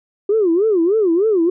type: tone with vibrato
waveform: sine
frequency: 382.8 Hz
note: G4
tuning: 41 cents flat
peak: -11 dBFS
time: 0.29-1.5 s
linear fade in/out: 5 ms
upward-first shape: sine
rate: 3.3 Hz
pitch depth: 270 cents each way
effects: tanh soft clip ceiling -7 dBFS